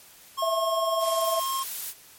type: tone with pitch glide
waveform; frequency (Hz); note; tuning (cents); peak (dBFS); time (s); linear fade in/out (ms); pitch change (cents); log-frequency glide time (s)
square; 1079 to 1070.9; C#6 to C6; -47 to +40; -27; 0.37-1.64; 20; -13; 0.95-1.36
type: tone with tremolo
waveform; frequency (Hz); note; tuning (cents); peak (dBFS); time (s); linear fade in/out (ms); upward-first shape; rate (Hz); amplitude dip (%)
sine; 659; E5; -1; -21; 0.42-1.4; 5; triangle; 20; 75
type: noise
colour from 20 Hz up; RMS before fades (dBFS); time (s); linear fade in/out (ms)
blue; -33; 0.99-1.94; 50
effects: white hiss -51 dBFS RMS until 2.18 s + MP3 64 kbps